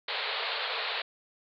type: band-pass noise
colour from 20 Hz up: white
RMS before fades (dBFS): -33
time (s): 0.08-1.02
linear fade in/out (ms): 5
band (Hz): 420 to 4400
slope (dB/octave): 96
effects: none